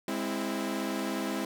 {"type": "chord", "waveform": "sawtooth", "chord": "Ab augmented", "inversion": "none", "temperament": "equal with one note detuned", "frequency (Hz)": [204.8, 261.6, 329.6], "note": ["Ab3", "C4", "E4"], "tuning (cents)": [-24, 0, 0], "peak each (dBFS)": -31, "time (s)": [0.08, 1.45], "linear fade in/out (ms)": 2, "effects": []}